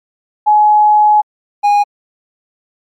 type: tone pair in turn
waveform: sine / triangle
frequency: 844 / 821.4 Hz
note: G#5 / G#5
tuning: +28 / -19 cents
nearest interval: unison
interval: 47 cents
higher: first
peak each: -5 dBFS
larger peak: neither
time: 0.46-1.22 / 1.63-1.84 s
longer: first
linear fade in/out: 20 ms
effects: MP3 64 kbps